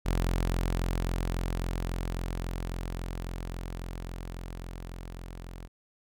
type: tone with level ramp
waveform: sawtooth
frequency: 43.66 Hz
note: F1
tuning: in tune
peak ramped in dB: -21 to -37 dBFS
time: 0.05-5.68 s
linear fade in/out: 20 ms
effects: none